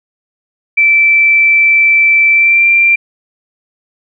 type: tone with pitch glide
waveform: sine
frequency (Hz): 2329 to 2367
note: D7 to D7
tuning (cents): -15 to +13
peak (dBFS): -5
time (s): 0.77-2.96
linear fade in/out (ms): 10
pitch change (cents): +28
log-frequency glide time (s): 2.31-2.67
effects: none